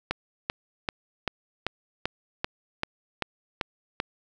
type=click train; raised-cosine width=0.3 ms; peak=-10 dBFS; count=11; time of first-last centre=0.11-4.001 s; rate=2.57 Hz; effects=none